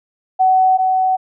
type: tone pair in turn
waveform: sine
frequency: 751 / 751 Hz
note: F#5 / F#5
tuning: +26 / +26 cents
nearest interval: unison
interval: 0 cents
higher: neither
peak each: -9 / -12 dBFS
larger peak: first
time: 0.39-0.78 / 0.78-1.17 s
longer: neither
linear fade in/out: 20 ms
effects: none